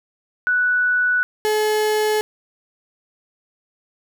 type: tone pair in turn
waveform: sine / 35% pulse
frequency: 1480 / 427.5 Hz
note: F#6 / A4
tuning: 0 / -50 cents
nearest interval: octave + major sixth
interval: 2150 cents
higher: first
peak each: -15 dBFS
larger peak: neither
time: 0.47-1.23 / 1.45-2.21 s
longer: neither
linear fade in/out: 0 ms
effects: none